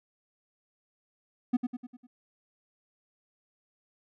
triangle tone with echo, 246.9 Hz, B3, in tune, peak -19 dBFS, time 1.53-1.57 s, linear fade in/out 10 ms, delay 100 ms, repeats 5, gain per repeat -6 dB, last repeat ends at 2.07 s, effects none

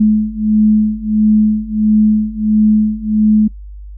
sine beating tone pair, 213.3 / 214.8 Hz, G#3 / A3, +46 / -41 cents, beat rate 1.5 Hz, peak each -13 / -11 dBFS, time 0-3.48 s, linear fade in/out 10 ms, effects noise-tail reverb RT60 0.1 s tail -24 dB re dry + added 50 Hz sine -28 dBFS peak until 3.97 s

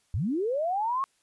sine linear sweep, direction up, 72 to 1108.7 Hz, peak -25 dBFS, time 0.14-1.04 s, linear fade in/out 0 ms, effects white hiss -69 dBFS RMS until 1.22 s + resampled to 24000 Hz

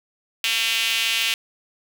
sawtooth tone with high-pass filter, 226.6 Hz, A#3, 49 cents flat, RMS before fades -22 dBFS, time 0.44-1.34 s, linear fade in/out 2 ms, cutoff 2800 Hz, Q 3.3, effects none

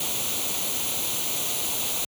white noise with comb filter, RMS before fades -27 dBFS, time 0-2.05 s, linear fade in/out 5 ms, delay 0.29 ms, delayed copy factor +0.7, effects high-pass 80 Hz 12 dB/octave

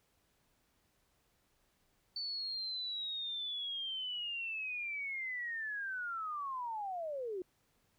sine linear sweep, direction down, 4516 to 349.2 Hz, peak -37 dBFS, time 2.16-7.42 s, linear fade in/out 2 ms, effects pink hiss -75 dBFS RMS until 7.98 s

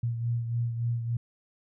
sine beating tone pair, 117.4 / 120.9 Hz, A#2 / B2, +13 / -36 cents, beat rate 3.5 Hz, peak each -27 / -36 dBFS, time 0.03-1.17 s, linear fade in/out 5 ms, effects none

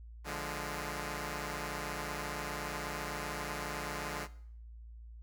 5% pulse chord, D diminished, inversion none, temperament equal, 146.83 / 174.61 / 207.7 Hz, D3 / F3 / Ab3, 0 / 0 / 0 cents, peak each -29 / -32 / -31 dBFS, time 0.24-4.28 s, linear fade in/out 50 ms, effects noise-tail reverb RT60 0.6 s tail -18 dB re dry + added 57 Hz sine -47 dBFS peak until 5.22 s

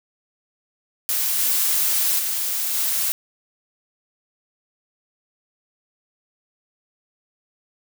blue noise with level steps, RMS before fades -22 / -20 / -24 / -22 dBFS, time 1.09-3.12 s, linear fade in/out 0 ms, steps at 1.38 / 2.18 / 2.73 s, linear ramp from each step 20 ms, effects none

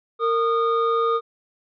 triangle tone pair together, 459.6 / 1227 Hz, A#4 / D#6, -25 / -25 cents, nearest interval octave + perfect fourth, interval 1700 cents, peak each -19 dBFS, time 0.19-1.21 s, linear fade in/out 50 ms, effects resampled to 11025 Hz

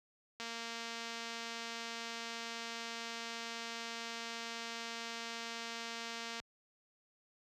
click train, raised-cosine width 0.2 ms, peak -26 dBFS, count 1387, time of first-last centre 0.4-6.4 s, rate 231 Hz, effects high-pass 60 Hz 12 dB/octave

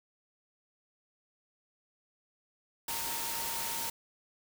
sine tone in noise, 920 Hz, A#5, 23 cents flat, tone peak -42 dBFS, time 2.88-3.9 s, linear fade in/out 5 ms, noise white, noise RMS -36 dBFS, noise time 2.88-3.9 s, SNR -9 dB, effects none

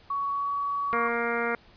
sine tone with pitch glide, 1121 to 1130.8 Hz, C#6 to C#6, +19 to +34 cents, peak -26 dBFS, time 0.1-1.08 s, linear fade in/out 5 ms, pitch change +15 cents, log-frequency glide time 0.3-0.52 s
harmonic tone, 234.8 Hz, A#3, 13 cents sharp, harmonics 1 / 2 / 3 / 4 / 5 / 6 / 7 / 8 / 9 / 10, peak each -35 / -30 / -35 / -37 / -36 / -31 / -39 / -38 / -35 / -41 dBFS, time 0.93-1.55 s, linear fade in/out 0 ms
effects pink hiss -56 dBFS RMS until 1.76 s + resampled to 11025 Hz

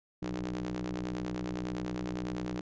sawtooth ring-modulated tone, 61.74 Hz, B1, in tune, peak -27 dBFS, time 0.22-2.61 s, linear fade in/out 5 ms, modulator 242 Hz, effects resampled to 16000 Hz

